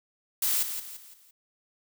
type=noise with echo; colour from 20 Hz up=blue; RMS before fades=-26 dBFS; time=0.42-0.63 s; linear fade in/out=5 ms; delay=170 ms; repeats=4; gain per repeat=-8 dB; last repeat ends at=1.31 s; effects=none